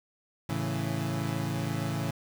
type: chord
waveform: 30% pulse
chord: A major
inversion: none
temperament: equal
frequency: 110 / 138.59 / 164.81 Hz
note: A2 / C#3 / E3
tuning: 0 / 0 / 0 cents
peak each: -31 dBFS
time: 0.49-2.11 s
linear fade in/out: 5 ms
effects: 8-bit